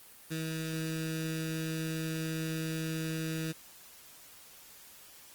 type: tone with notch filter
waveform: 15% pulse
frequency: 160 Hz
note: D#3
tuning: 49 cents sharp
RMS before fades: -35 dBFS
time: 0.3-3.53 s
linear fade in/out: 20 ms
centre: 770 Hz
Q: 0.53
effects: white hiss -54 dBFS RMS until 5.34 s + Opus 24 kbps